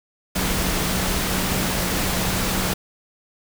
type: tone in noise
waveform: sine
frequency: 185 Hz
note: F#3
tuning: in tune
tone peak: -28 dBFS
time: 0.35-2.74 s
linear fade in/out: 10 ms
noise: pink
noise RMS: -23 dBFS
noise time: 0.35-2.74 s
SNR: -8 dB
effects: none